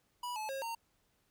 square tone with pitch steps, 978 / 862 / 540 / 920 Hz, B5 / A5 / C#5 / A#5, -17 / -36 / -45 / -23 cents, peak -38 dBFS, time 0.23-0.75 s, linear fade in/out 5 ms, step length 130 ms, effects pink hiss -75 dBFS RMS until 1.3 s

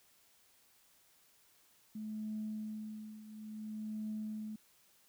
sine tone with tremolo, 215.1 Hz, A3, 39 cents flat, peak -36 dBFS, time 1.95-4.56 s, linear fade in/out 5 ms, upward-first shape triangle, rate 0.58 Hz, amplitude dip 80%, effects tanh soft clip ceiling -32 dBFS + white hiss -68 dBFS RMS until 5.08 s

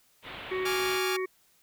white low-pass noise, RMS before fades -42 dBFS, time 0.22-1.01 s, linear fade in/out 50 ms, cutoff 3500 Hz, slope 48 dB/octave
harmonic tone, 373.2 Hz, F#4, 15 cents sharp, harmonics 1 / 3 / 5 / 6, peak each -29 / -39 / -40 / -40 dBFS, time 0.51-1.26 s, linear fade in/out 10 ms
15% pulse chord, D diminished, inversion second, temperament equal, 830.6 / 1174.7 / 1396.9 Hz, Ab5 / D6 / F6, 0 / 0 / 0 cents, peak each -28 dBFS, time 0.65-1.17 s, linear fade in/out 10 ms
effects white hiss -65 dBFS RMS until 1.62 s

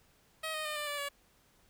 10% pulse tone with pitch steps, 634 / 620.2 / 606.8 / 593.6 / 580.7 / 568.1 Hz, D#5 / D#5 / D#5 / D5 / D5 / C#5, +32 / -6 / -44 / +18 / -20 / +42 cents, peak -27 dBFS, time 0.43-1.09 s, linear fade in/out 10 ms, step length 110 ms, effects pink hiss -67 dBFS RMS until 1.69 s

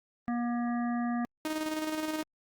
harmonic tone, 239 Hz, A#3, 43 cents sharp, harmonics 1 / 3 / 5 / 7 / 8, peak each -29 / -37 / -42 / -45 / -48 dBFS, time 0.28-1.25 s, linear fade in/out 0 ms
sawtooth tone with tremolo, 311.1 Hz, D#4, in tune, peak -26 dBFS, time 1.45-2.23 s, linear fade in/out 2 ms, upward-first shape square, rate 19 Hz, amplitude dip 40%
effects Opus 32 kbps

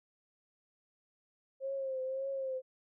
sine tone with vibrato, 532 Hz, C5, 29 cents sharp, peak -34 dBFS, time 1.6-2.62 s, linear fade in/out 50 ms, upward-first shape triangle, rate 1.8 Hz, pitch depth 54 cents each way, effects none

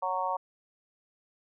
harmonic tone, 185 Hz, F#3, in tune, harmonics 3 / 4 / 5 / 6, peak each -36 / -34 / -31 / -34 dBFS, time 0.02-0.37 s, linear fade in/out 10 ms, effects none

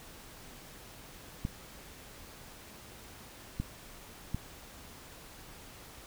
clicks, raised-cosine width 5 ms, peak -20 dBFS, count 3, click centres 1.451 / 3.6 / 4.346 s, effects pink hiss -51 dBFS RMS until 6.06 s

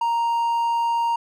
triangle tone, 932.3 Hz, A#5, in tune, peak -17 dBFS, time 0.01-1.16 s, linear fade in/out 5 ms, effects none

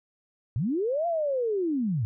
sine linear two-way sweep, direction up then down, 98 to 699 to 98 Hz, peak -24 dBFS, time 0.56-2.05 s, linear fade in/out 0 ms, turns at 1.07 s, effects none

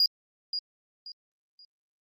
sine tone with echo, 4857 Hz, D#8, 43 cents flat, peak -17 dBFS, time 0-0.06 s, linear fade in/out 2 ms, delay 530 ms, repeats 3, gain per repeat -11 dB, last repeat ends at 1.65 s, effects tanh soft clip ceiling -17 dBFS + Opus 48 kbps

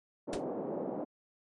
white band-pass noise, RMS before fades -37 dBFS, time 0.27-1.05 s, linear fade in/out 20 ms, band 190 to 620 Hz, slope 24 dB/octave
pink noise with exponential decay, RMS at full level -36 dBFS, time 0.33-0.44 s, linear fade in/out 1 ms, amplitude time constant 22 ms
effects MP3 48 kbps

